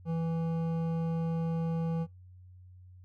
sine tone with hard clipping, 164.81 Hz, E3, in tune, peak -31 dBFS, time 0.05-2.07 s, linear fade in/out 50 ms, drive 11 dB, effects noise-tail reverb RT60 0.2 s tail -25 dB re dry + added 91 Hz sine -50 dBFS peak until 3.04 s

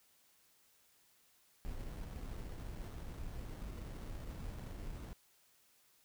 brown noise with sample-and-hold, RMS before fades -45 dBFS, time 1.65-5.13 s, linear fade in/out 0 ms, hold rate 2450 Hz, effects white hiss -70 dBFS RMS until 6.04 s

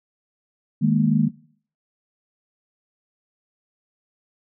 sine chord, D# suspended fourth, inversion none, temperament equal, 155.56 / 207.7 / 233.1 Hz, D#3 / G#3 / A#3, 0 / 0 / 0 cents, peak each -20 dBFS, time 0.81-1.29 s, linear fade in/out 20 ms, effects noise-tail reverb RT60 0.5 s tail -17 dB re dry

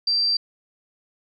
sine tone, 4699 Hz, D8, in tune, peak -18 dBFS, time 0.07-0.37 s, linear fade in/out 5 ms, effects none

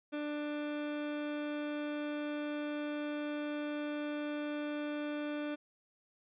30% pulse tone, 296 Hz, D4, 14 cents sharp, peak -33 dBFS, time 0.12-5.56 s, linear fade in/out 20 ms, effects resampled to 8000 Hz

